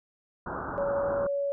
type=low-pass noise; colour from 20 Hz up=white; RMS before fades=-35 dBFS; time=0.46-1.27 s; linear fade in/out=5 ms; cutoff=1500 Hz; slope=96 dB/octave
type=tone; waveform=sine; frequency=563 Hz; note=C#5; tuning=27 cents sharp; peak=-26 dBFS; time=0.78-1.52 s; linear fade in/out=0 ms
effects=none